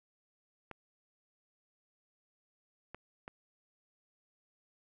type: clicks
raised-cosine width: 0.5 ms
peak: -29 dBFS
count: 3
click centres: 0.713 / 2.946 / 3.279 s
effects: none